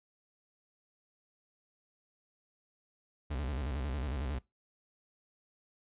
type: tone with vibrato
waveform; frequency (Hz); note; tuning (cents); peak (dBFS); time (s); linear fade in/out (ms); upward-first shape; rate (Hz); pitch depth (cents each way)
40% pulse; 68.4; C#2; -23; -33; 3.3-4.39; 10; square; 11; 140
effects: noise-tail reverb RT60 0.2 s tail -21 dB re dry + resampled to 8000 Hz